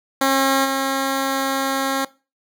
10% pulse tone with level steps, 270.1 Hz, C#4, 45 cents flat, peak -7 / -11 dBFS, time 0.21-2.05 s, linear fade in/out 5 ms, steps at 0.64 s, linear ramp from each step 20 ms, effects noise-tail reverb RT60 0.3 s tail -20 dB re dry

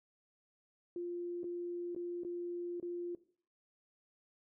sine tone with dropouts, 349.2 Hz, F4, in tune, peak -37 dBFS, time 0.96-3.15 s, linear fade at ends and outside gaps 2 ms, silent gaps 1.433-1.441 / 1.949-1.962 / 2.235-2.248 / 2.8-2.827 s, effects noise-tail reverb RT60 0.5 s tail -17 dB re dry

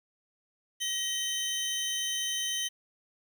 25% pulse tone pair together, 1896 / 3078 Hz, A#6 / G7, +29 / -32 cents, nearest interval minor sixth, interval 839 cents, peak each -34 / -27 dBFS, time 0.8-2.69 s, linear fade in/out 20 ms, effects 10-bit

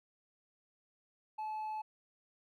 triangle tone with hard clipping, 863 Hz, A5, 34 cents flat, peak -36 dBFS, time 1.38-1.82 s, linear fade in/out 10 ms, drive 1 dB, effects none

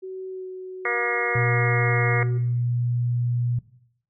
sine tone with pitch glide, 376.4 to 372.1 Hz, F#4 to F#4, +30 to +10 cents, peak -31 dBFS, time 0.02-2.39 s, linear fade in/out 20 ms, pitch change -20 cents, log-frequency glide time 0.29-0.44 s
harmonic tone, 238.7 Hz, A#3, 41 cents sharp, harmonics 2 / 3 / 4 / 5 / 6 / 7 / 8 / 9, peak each -29 / -34 / -37 / -30 / -31 / -34 / -28 / -27 dBFS, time 0.85-2.23 s, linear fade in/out 2 ms
sine tone, 120.9 Hz, B2, 36 cents flat, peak -21 dBFS, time 1.35-3.59 s, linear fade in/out 5 ms
effects noise-tail reverb RT60 0.7 s tail -17 dB re dry

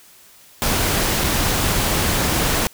pink noise with dropouts, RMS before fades -19 dBFS, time 0.62-2.67 s, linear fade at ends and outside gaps 0 ms, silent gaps 1.238-1.242 s, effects white hiss -48 dBFS RMS until 2.73 s

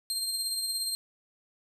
25% pulse tone with tremolo, 4186 Hz, C8, in tune, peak -23 dBFS, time 0.1-0.95 s, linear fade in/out 0 ms, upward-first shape triangle, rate 17 Hz, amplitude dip 45%, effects none

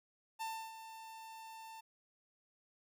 45% pulse tone with ADSR envelope, 893 Hz, A5, 25 cents sharp, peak -38 dBFS, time 0.39-1.81 s, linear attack 25 ms, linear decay 300 ms, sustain -11 dB, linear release 11 ms, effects none

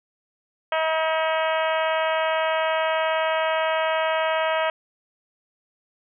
harmonic tone, 319.2 Hz, D#4, 44 cents sharp, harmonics 2 / 3 / 4 / 5 / 6 / 7 / 8 / 9 / 10, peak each -23 / -27 / -29 / -31 / -33 / -34 / -35 / -36 / -37 dBFS, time 0.72-4.7 s, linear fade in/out 2 ms, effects none

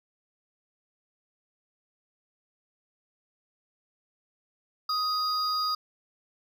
triangle tone pair together, 1252 / 4846 Hz, D#6 / D#8, +10 / -47 cents, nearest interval octave + major seventh, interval 2343 cents, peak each -26 / -28 dBFS, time 4.89-5.75 s, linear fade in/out 5 ms, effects none

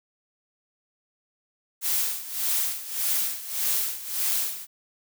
blue noise with tremolo, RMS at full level -24 dBFS, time 1.81-4.67 s, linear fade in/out 50 ms, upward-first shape sine, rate 1.7 Hz, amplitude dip 80%, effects none

